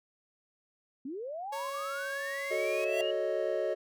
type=linear sweep; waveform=sine; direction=up; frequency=245.4 to 2900 Hz; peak=-36 dBFS; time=1.05-3.11 s; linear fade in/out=5 ms
type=tone; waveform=sawtooth; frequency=554.4 Hz; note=C#5; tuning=in tune; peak=-33 dBFS; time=1.52-2.85 s; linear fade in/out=10 ms
type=chord; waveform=triangle; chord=D# half-diminished seventh; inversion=first; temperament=equal; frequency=370 / 440 / 554.4 / 622.3 Hz; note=F#4 / A4 / C#5 / D#5; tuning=0 / 0 / 0 / 0 cents; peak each=-34 / -34 / -32 / -31 dBFS; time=2.5-3.75 s; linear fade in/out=20 ms
type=tone with exponential growth; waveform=square; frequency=659.3 Hz; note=E5; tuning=in tune; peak=-31 dBFS; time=2.66-3.01 s; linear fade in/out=1 ms; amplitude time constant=75 ms
effects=none